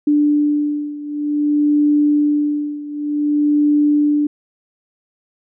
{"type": "beating tone pair", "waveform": "sine", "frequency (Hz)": [294.7, 295.24], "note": ["D4", "D4"], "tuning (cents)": [6, 9], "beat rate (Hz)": 0.54, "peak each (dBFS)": [-15, -18], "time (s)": [0.07, 4.27], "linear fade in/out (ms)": 5, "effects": []}